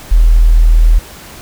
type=tone; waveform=sine; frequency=40.21 Hz; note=E1; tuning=42 cents flat; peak=-3 dBFS; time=0.11-0.99 s; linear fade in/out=10 ms; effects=pink hiss -33 dBFS RMS until 1.41 s